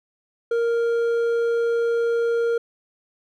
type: tone with hard clipping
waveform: sine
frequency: 466.2 Hz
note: A#4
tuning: in tune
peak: -20 dBFS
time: 0.51-2.58 s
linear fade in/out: 5 ms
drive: 5 dB
effects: none